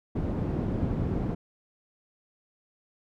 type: low-pass noise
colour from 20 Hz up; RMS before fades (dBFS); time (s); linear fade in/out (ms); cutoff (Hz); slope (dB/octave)
white; -29; 0.15-1.35; 10; 240; 12
effects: none